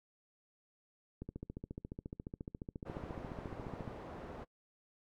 click train, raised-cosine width 3 ms, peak -30 dBFS, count 39, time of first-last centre 1.22-3.877 s, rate 14.3 Hz
white low-pass noise, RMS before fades -48 dBFS, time 2.85-4.45 s, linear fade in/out 20 ms, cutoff 660 Hz, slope 12 dB/octave
effects noise-tail reverb RT60 0.1 s tail -24 dB re dry

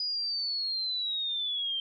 sine linear sweep, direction down, 4945 to 3136 Hz, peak -29 dBFS, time 0-1.8 s, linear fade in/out 2 ms, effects none

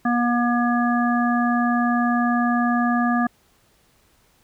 harmonic tone, 240 Hz, B3, 49 cents flat, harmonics 1 / 3 / 5 / 7, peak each -19 / -24 / -26 / -27 dBFS, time 0.05-3.27 s, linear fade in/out 5 ms, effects pink hiss -60 dBFS RMS until 4.43 s

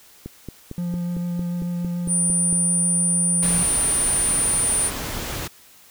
click train, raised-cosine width 3 ms, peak -19 dBFS, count 11, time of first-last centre 0.26-2.528 s, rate 4.41 Hz
triangle tone with vibrato, 174.61 Hz, F3, in tune, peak -21 dBFS, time 0.78-3.63 s, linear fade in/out 0 ms, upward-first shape sine, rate 6.8 Hz, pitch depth 10 cents each way
sine tone, 9360 Hz, D9, 7 cents flat, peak -18 dBFS, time 2.07-4.91 s, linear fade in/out 50 ms
pink noise, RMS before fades -29 dBFS, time 3.42-5.48 s, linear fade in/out 10 ms
effects white hiss -50 dBFS RMS until 5.9 s

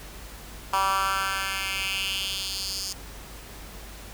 10% pulse tone with high-pass filter sweep, 193.3 Hz, G3, 24 cents flat, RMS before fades -28 dBFS, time 0.73-2.93 s, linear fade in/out 5 ms, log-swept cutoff 1000 to 5500 Hz, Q 3.1, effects added 50 Hz sine -43 dBFS peak until 4.13 s + pink hiss -44 dBFS RMS until 4.13 s

